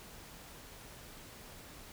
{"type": "silence", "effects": ["pink hiss -52 dBFS RMS until 1.92 s"]}